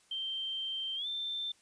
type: tone with pitch glide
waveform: sine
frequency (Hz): 3137 to 3562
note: G7 to A7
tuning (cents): +1 to +21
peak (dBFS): -34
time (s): 0.11-1.52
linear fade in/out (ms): 5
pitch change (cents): +220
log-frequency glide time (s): 0.96-1.07
effects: white hiss -66 dBFS RMS until 1.61 s + resampled to 22050 Hz